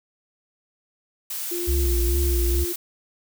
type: noise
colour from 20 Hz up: blue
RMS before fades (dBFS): -30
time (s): 1.3-2.76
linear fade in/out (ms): 5
type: tone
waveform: sine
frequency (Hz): 349.2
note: F4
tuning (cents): 0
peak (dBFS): -27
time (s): 1.51-2.73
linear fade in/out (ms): 10
type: tone with vibrato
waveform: sine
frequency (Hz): 63.5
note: B1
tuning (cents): +49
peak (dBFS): -19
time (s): 1.67-2.65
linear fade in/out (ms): 20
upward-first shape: sine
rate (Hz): 2.3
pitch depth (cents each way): 150
effects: none